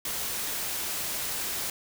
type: noise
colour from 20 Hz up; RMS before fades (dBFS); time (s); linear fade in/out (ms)
white; -32; 0.05-1.7; 2
effects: none